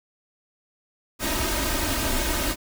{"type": "noise with comb filter", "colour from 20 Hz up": "pink", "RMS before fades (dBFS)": -25, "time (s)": [1.19, 2.56], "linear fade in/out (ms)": 50, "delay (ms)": 3.2, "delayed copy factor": 0.85, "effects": []}